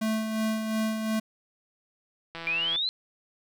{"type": "tone with tremolo", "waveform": "square", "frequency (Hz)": 219.3, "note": "A3", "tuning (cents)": -6, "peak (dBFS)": -25, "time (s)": [0.01, 1.2], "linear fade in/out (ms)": 10, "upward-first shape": "sine", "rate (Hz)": 2.8, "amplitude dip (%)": 45}
{"type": "click train", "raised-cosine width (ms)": 0.3, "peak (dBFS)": -22, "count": 69, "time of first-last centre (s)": [2.35, 2.76], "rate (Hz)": 166}
{"type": "exponential sweep", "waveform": "sine", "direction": "up", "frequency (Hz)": [2349, 4161], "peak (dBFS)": -25, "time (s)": [2.47, 2.89], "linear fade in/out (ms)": 0}
{"effects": []}